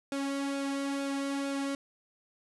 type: tone with flanger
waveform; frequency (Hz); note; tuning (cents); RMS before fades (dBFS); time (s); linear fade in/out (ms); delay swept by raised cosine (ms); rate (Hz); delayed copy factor
sawtooth; 277.2; C#4; 0; -33; 0.12-1.75; 2; 0.98 to 2.48; 2.2; -0.6
effects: resampled to 24000 Hz + 9-bit